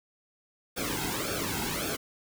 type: noise with flanger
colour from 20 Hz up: pink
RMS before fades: -32 dBFS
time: 0.76-1.97 s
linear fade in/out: 20 ms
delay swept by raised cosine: 1 to 1.73 ms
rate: 1.8 Hz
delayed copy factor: -0.8
effects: none